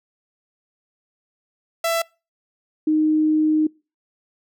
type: tone pair in turn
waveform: sawtooth / sine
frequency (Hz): 666 / 309.4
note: E5 / D#4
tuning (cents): +18 / -10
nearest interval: octave + minor second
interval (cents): 1328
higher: first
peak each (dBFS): -15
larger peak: neither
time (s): 1.84-2.02 / 2.87-3.67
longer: second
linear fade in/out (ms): 5
effects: noise-tail reverb RT60 0.3 s tail -25 dB re dry